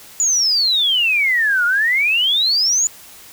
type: exponential two-way sweep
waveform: sine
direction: down then up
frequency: 7040 to 1395 to 7040 Hz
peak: -13 dBFS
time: 0.2-2.87 s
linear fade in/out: 0 ms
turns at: 1.65 s
effects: white hiss -41 dBFS RMS until 3.32 s